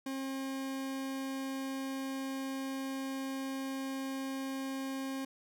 40% pulse tone, 268.4 Hz, C4, 44 cents sharp, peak -35 dBFS, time 0.06-5.25 s, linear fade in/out 5 ms, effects none

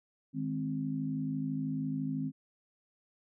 sine chord, Ab major, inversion second, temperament equal, 155.56 / 207.7 / 261.6 Hz, Eb3 / Ab3 / C4, 0 / 0 / 0 cents, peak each -36 / -40 / -34 dBFS, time 0.33-2.32 s, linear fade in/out 50 ms, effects none

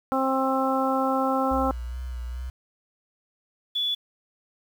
harmonic tone, 265 Hz, C4, 22 cents sharp, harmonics 1 / 2 / 3 / 4 / 5, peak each -26 / -27 / -27 / -30 / -29 dBFS, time 0.12-1.71 s, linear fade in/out 0 ms
sine tone with vibrato, 61.74 Hz, B1, in tune, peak -30 dBFS, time 1.51-2.5 s, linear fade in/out 5 ms, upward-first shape sine, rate 2.4 Hz, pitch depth 49 cents each way
sine tone, 3433 Hz, A7, 43 cents flat, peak -23 dBFS, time 3.75-3.95 s, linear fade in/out 10 ms
effects 8-bit

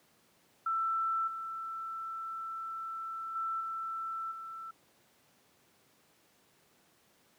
sine tone with level steps, 1332 Hz, E6, 18 cents sharp, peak -29 / -37 / -32 / -35 / -41 dBFS, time 0.66-4.71 s, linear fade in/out 5 ms, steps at 1.27 / 3.35 / 3.6 / 4.31 s, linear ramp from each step 10 ms, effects pink hiss -67 dBFS RMS until 7.38 s + high-pass 150 Hz 12 dB/octave

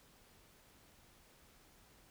silence, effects pink hiss -65 dBFS RMS until 2.1 s

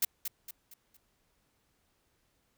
blue noise with echo, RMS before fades -27 dBFS, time 0.02-0.05 s, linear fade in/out 5 ms, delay 230 ms, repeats 4, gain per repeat -8 dB, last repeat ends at 0.97 s, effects pink hiss -74 dBFS RMS until 2.57 s

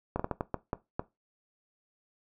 slowing click train, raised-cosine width 1 ms, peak -16 dBFS, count 8, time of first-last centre 0.16-0.995 s, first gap 35 ms, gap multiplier 1.4, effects noise-tail reverb RT60 0.2 s tail -17 dB re dry

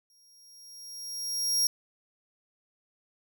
sawtooth tone with exponential growth, 5600 Hz, F8, 4 cents sharp, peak -19 dBFS, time 0.1-1.67 s, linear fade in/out 1 ms, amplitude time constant 340 ms, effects none

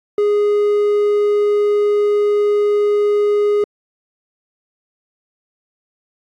triangle tone, 413.8 Hz, G#4, 6 cents flat, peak -10 dBFS, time 0.18-3.64 s, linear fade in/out 2 ms, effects AAC 64 kbps

